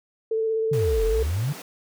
sine tone with vibrato, 443.9 Hz, A4, 15 cents sharp, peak -21 dBFS, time 0.31-1.23 s, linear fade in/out 5 ms, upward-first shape square, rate 16 Hz, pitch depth 12 cents each way
sine exponential two-way sweep, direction down then up, 155.2 to 41.2 to 155.2 Hz, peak -22 dBFS, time 0.71-1.53 s, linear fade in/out 10 ms, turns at 1.05 s
pink high-pass noise, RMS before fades -40 dBFS, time 0.73-1.62 s, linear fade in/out 2 ms, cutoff 170 Hz, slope 48 dB/octave
effects none

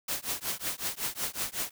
white noise with tremolo, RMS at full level -30 dBFS, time 0.08-1.71 s, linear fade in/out 5 ms, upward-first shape triangle, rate 5.4 Hz, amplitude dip 100%, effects none

